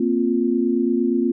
sine chord, Bb suspended second, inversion none, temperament equal, 233.1 / 261.6 / 349.2 Hz, Bb3 / C4 / F4, 0 / 0 / 0 cents, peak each -21 dBFS, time 0-1.32 s, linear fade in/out 5 ms, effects none

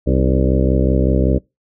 harmonic tone with a mistuned harmonic, 65.3 Hz, C2, 3 cents flat, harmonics 1 / 2 / 3 / 4 / 5 / 6 / 7 / 8 / 9, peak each -16 / -19 / -21 / -22 / -23 / -24 / -24 / -25 / -26 dBFS, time 0.06-1.39 s, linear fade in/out 20 ms, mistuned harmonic 5, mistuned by -59 cents, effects noise-tail reverb RT60 0.2 s tail -23 dB re dry

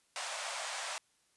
pink band-pass noise, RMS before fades -40 dBFS, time 0.16-0.98 s, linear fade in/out 0 ms, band 600 to 9600 Hz, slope 48 dB/octave, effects white hiss -72 dBFS RMS until 1.36 s + resampled to 24000 Hz

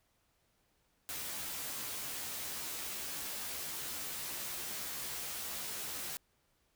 white noise with comb filter, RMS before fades -41 dBFS, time 1.09-6.17 s, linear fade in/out 0 ms, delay 14 ms, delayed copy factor +0.8, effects pink hiss -75 dBFS RMS until 6.75 s

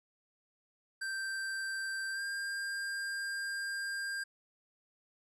square tone with pitch glide, 1568 to 1599.1 Hz, G6 to G6, 0 to +34 cents, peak -36 dBFS, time 1.01-4.24 s, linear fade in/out 10 ms, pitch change +34 cents, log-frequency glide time 2.12-2.22 s, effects resampled to 24000 Hz

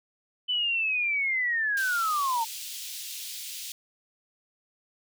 sine linear sweep, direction down, 3015 to 880 Hz, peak -24 dBFS, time 0.48-2.45 s, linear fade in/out 20 ms
pink high-pass noise, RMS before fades -38 dBFS, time 1.77-3.72 s, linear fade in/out 2 ms, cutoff 3000 Hz, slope 24 dB/octave
effects none

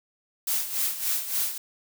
blue noise with tremolo, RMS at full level -25 dBFS, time 0.47-1.58 s, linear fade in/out 5 ms, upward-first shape sine, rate 3.5 Hz, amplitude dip 70%, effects none

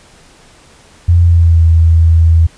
sine tone with pitch glide, 86.1 to 82.12 Hz, F2 to E2, -24 to -6 cents, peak -4 dBFS, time 1.08-2.47 s, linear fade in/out 10 ms, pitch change -82 cents, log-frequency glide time 1.21-1.63 s, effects pink hiss -43 dBFS RMS until 2.57 s + resampled to 22050 Hz

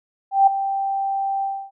sine tone with ADSR envelope, 784 Hz, G5, in tune, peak -8 dBFS, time 0.31-1.71 s, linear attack 160 ms, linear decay 8 ms, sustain -12 dB, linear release 280 ms, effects none

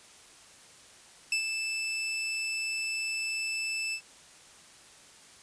sawtooth tone with ADSR envelope, 2637 Hz, E7, in tune, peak -21 dBFS, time 1.32-4.01 s, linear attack 3 ms, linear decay 93 ms, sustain -6 dB, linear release 76 ms, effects white hiss -54 dBFS RMS until 5.42 s + resampled to 22050 Hz

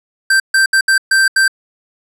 square tone bursts at uneven times, 1566 Hz, G6, 2 cents flat, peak -9 dBFS, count 6, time 0.3-0.4 / 0.54-0.66 / 0.73-0.81 / 0.88-0.98 / 1.11-1.28 / 1.36-1.48 s, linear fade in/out 5 ms, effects low-pass 12000 Hz 12 dB/octave

